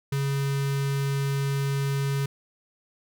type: tone with notch filter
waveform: square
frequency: 138.59 Hz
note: C#3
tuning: in tune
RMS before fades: -26 dBFS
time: 0.12-2.26 s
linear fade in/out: 5 ms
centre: 670 Hz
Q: 1.5
effects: none